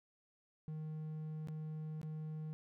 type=tone with dropouts; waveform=triangle; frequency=155.56 Hz; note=D#3; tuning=in tune; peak=-39 dBFS; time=0.68-2.53 s; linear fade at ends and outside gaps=0 ms; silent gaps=1.473-1.485 / 2.015-2.031 s; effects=none